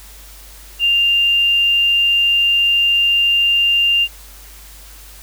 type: tone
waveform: sine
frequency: 2794 Hz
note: F7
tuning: in tune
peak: -11 dBFS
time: 0.79-4.08 s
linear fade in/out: 50 ms
effects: added 50 Hz sine -39 dBFS peak until 5.22 s + white hiss -41 dBFS RMS until 5.22 s